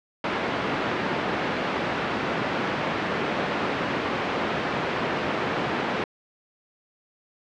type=band-pass noise; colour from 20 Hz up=pink; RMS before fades=-27 dBFS; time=0.24-6.04 s; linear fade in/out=2 ms; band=210 to 2400 Hz; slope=12 dB/octave; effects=low-pass 5000 Hz 12 dB/octave